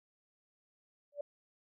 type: tone with exponential growth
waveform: sine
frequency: 579 Hz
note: D5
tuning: 25 cents flat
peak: -32 dBFS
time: 1.12-1.21 s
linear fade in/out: 5 ms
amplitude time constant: 18 ms
effects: none